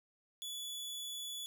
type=tone; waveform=sawtooth; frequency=3428 Hz; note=A7; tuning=46 cents flat; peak=-38 dBFS; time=0.42-1.46 s; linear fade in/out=0 ms; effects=none